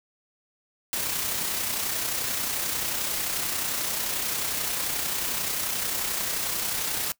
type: noise with amplitude modulation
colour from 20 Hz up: white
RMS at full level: -27 dBFS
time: 0.93-7.12 s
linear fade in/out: 0 ms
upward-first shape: sine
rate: 31.3 Hz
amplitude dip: 35%
effects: noise-tail reverb RT60 0.1 s tail -21 dB re dry